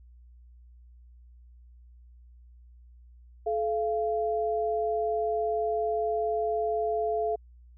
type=tone pair together; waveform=sine; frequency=431.3 / 687 Hz; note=A4 / F5; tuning=-35 / -29 cents; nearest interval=minor sixth; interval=806 cents; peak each=-28 dBFS; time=3.46-7.36 s; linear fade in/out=10 ms; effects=added 60 Hz sine -50 dBFS peak until 7.77 s